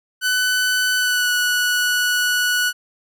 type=tone with pitch glide; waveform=sawtooth; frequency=1500 to 1472.5 Hz; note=F#6 to F#6; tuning=+23 to -9 cents; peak=-13 dBFS; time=0.21-2.73 s; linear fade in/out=50 ms; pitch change=-32 cents; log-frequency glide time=0.97-1.31 s; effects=none

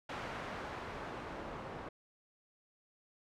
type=noise with low-pass filter sweep; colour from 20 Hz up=white; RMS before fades=-44 dBFS; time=0.09-1.89 s; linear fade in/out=5 ms; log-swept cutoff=1600 to 880 Hz; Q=0.73; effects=none

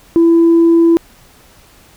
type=tone; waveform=sine; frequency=334.2 Hz; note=E4; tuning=24 cents sharp; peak=-4 dBFS; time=0.16-0.97 s; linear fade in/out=0 ms; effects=tanh soft clip ceiling -3 dBFS + pink hiss -45 dBFS RMS until 1.96 s

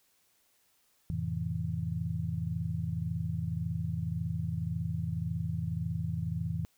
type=chord; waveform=sine; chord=F major seventh; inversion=none; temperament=just; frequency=87.31 / 109.13 / 130.96 / 163.7 Hz; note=F2 / A2 / C3 / E3; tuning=0 / -14 / +2 / -12 cents; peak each=-37 / -37 / -39 / -34 dBFS; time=1.1-6.65 s; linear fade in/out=0 ms; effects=white hiss -70 dBFS RMS until 6.77 s

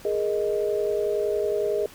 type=chord; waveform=sine; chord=Ab suspended second; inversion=none; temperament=equal; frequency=415.3 / 466.2 / 622.3 Hz; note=Ab4 / Bb4 / Eb5; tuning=0 / 0 / 0 cents; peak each=-24 / -29 / -28 dBFS; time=0.05-1.86 s; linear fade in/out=2 ms; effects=pink hiss -47 dBFS RMS until 1.94 s

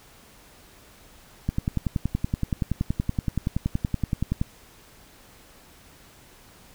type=click train; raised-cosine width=5 ms; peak=-11 dBFS; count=32; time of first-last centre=1.49-4.415 s; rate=10.6 Hz; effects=pink hiss -52 dBFS RMS until 6.74 s

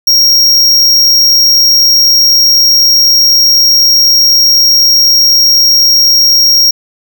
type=tone; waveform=square; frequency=5588 Hz; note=F8; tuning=in tune; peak=-4 dBFS; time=0.07-6.71 s; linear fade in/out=5 ms; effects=none

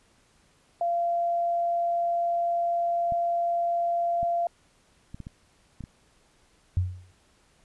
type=tone; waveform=sine; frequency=688 Hz; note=F5; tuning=26 cents flat; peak=-23 dBFS; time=0.81-4.47 s; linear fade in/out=2 ms
type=clicks; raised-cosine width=5 ms; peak=-26 dBFS; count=7; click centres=3.122 / 4.23 / 5.145 / 5.203 / 5.269 / 5.807 / 5.839 s
type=tone with exponential decay; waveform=sine; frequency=90.9 Hz; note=F#2; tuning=30 cents flat; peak=-18 dBFS; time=6.77-7.12 s; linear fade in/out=0 ms; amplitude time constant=76 ms
effects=pink hiss -63 dBFS RMS until 7.64 s + resampled to 24000 Hz

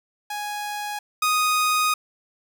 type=tone pair in turn; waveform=sawtooth; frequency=830.6 / 1244.5 Hz; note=G#5 / D#6; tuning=0 / 0 cents; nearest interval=perfect fifth; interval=700 cents; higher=second; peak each=-24 / -15 dBFS; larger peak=second; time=0.3-0.99 / 1.22-1.94 s; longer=second; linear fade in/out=5 ms; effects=none

